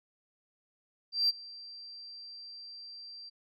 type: tone with ADSR envelope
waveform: sine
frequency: 4707 Hz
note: D8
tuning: 3 cents sharp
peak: -21 dBFS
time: 1.12-3.3 s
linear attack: 170 ms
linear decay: 24 ms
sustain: -23 dB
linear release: 18 ms
effects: tanh soft clip ceiling -20 dBFS